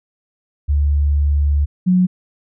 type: tone pair in turn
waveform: sine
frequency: 72.4 / 182.44 Hz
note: D2 / F#3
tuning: -24 / -24 cents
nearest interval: octave + major third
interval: 1600 cents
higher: second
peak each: -12 / -10 dBFS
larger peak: second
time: 0.68-1.66 / 1.86-2.07 s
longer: first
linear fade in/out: 20 ms
effects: none